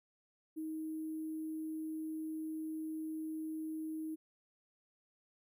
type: tone with sample-and-hold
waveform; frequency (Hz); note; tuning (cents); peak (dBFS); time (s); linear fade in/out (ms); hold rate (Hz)
sine; 314.8; D#4; +20; -38; 0.56-4.16; 20; 11025
effects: none